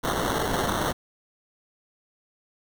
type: noise with sample-and-hold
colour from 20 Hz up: white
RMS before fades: -26 dBFS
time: 0.03-0.93 s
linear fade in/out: 20 ms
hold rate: 2450 Hz
effects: none